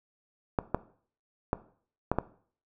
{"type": "clicks", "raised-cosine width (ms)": 1, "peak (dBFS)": -11, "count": 5, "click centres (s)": [0.588, 0.746, 1.531, 2.116, 2.186], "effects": ["noise-tail reverb RT60 0.5 s tail -17 dB re dry"]}